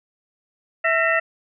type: tone cluster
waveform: sine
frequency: 656 / 1351 / 1838 / 1982 / 2672 Hz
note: E5 / E6 / A#6 / B6 / E7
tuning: -9 / +42 / -25 / +6 / +23 cents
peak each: -22 / -24 / -21 / -24 / -26 dBFS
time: 0.84-1.2 s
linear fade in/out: 10 ms
effects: none